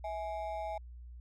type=ring-modulated tone; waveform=triangle; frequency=741 Hz; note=F#5; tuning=2 cents sharp; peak=-31 dBFS; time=0.04-0.78 s; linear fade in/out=5 ms; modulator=92 Hz; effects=added 60 Hz sine -46 dBFS peak until 1.2 s